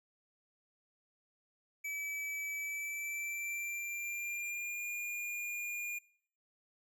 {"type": "tone with pitch glide", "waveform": "square", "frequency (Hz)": [2299, 2420], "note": ["D7", "D#7"], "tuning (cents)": [-37, -49], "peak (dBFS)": -38, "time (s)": [1.84, 5.99], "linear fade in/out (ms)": 10, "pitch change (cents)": 88, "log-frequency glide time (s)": [2.57, 4.84], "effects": ["noise-tail reverb RT60 0.6 s tail -23 dB re dry"]}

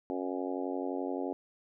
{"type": "harmonic tone with a mistuned harmonic", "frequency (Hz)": 91.6, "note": "F#2", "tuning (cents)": -17, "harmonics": [3, 4, 5, 6, 7, 8, 9], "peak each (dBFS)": [-36, -38, -40, -42, -43, -44, -45], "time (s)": [0.1, 1.33], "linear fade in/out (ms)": 0, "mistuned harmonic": 9, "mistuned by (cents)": 19, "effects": []}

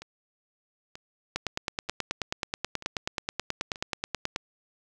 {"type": "two click trains", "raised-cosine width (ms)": 0.2, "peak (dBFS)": [-24, -11], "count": [5, 29], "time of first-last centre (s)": [[0.02, 3.758], [1.36, 4.361]], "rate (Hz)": [1.07, 9.33], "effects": []}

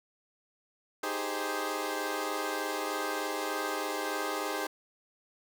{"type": "chord", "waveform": "15% pulse", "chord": "Ab major seventh", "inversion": "second", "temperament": "equal", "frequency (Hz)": [311.1, 392, 415.3, 523.3], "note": ["Eb4", "G4", "Ab4", "C5"], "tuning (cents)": [0, 0, 0, 0], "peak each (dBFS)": -31, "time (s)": [1.03, 4.67], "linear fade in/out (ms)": 5, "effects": []}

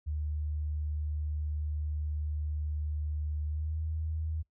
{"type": "tone with pitch glide", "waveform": "sine", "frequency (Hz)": [75.4, 78.92], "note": ["D2", "D#2"], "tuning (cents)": [46, 25], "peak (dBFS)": -31, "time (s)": [0.06, 4.43], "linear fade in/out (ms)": 20, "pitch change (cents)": 79, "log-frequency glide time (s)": [3.48, 3.79], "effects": ["noise-tail reverb RT60 0.1 s tail -21 dB re dry"]}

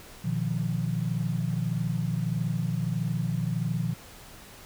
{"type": "tone cluster", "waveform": "sine", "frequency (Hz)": [120.1, 153.2, 174.8], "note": ["B2", "D#3", "F3"], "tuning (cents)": [-48, -27, 2], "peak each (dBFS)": -30, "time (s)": [0.24, 3.94], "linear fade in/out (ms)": 10, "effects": ["pink hiss -48 dBFS RMS until 4.65 s"]}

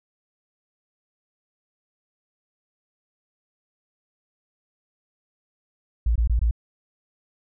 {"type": "tone bursts", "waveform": "sine", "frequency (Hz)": 56.9, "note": "A#1", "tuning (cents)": -41, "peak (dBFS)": -17, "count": 4, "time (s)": [6.06, 6.511], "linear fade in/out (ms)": 5, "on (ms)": 97, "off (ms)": 21, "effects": []}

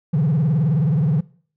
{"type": "tone with vibrato", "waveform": "triangle", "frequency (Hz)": 151.1, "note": "D3", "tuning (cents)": 50, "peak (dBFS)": -12, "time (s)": [0.13, 1.21], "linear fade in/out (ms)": 10, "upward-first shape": "triangle", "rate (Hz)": 19, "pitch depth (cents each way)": 280, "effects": ["noise-tail reverb RT60 0.5 s tail -24 dB re dry", "tanh soft clip ceiling -9 dBFS"]}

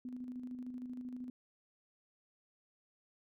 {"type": "tone with tremolo", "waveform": "sine", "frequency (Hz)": 250, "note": "B3", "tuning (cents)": 21, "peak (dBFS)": -40, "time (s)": [0.05, 1.3], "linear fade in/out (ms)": 2, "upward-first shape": "square", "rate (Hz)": 13, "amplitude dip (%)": 40, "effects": []}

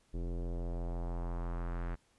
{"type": "tone with low-pass filter sweep", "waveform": "square", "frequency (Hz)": 43.05, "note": "F1", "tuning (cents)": -24, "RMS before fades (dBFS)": -37, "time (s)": [0.13, 1.96], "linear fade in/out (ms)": 20, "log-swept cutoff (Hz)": [380, 1700], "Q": 1.7, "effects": ["pink hiss -71 dBFS RMS until 2.18 s", "resampled to 24000 Hz"]}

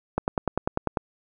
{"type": "click train", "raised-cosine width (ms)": 1, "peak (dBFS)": -9, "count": 9, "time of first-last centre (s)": [0.18, 0.972], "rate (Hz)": 10.1, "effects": []}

